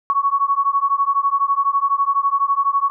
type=beating tone pair; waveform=sine; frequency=1108.7 / 1120.7 Hz; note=C#6 / C#6; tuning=0 / +19 cents; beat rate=12 Hz; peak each=-18 dBFS; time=0.1-2.9 s; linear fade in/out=0 ms; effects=none